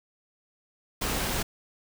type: noise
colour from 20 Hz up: pink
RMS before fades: -29 dBFS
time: 1.01-1.43 s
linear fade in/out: 10 ms
effects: none